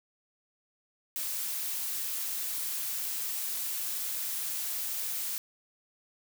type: noise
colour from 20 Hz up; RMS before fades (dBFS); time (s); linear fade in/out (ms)
blue; -34; 1.16-5.38; 0
effects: none